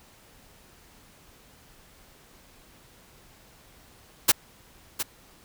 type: noise with echo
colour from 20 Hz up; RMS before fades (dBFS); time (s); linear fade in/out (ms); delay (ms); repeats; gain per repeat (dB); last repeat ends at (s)
white; -17; 4.28-4.32; 10; 710; 1; -11; 5.03
effects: pink hiss -55 dBFS RMS until 5.44 s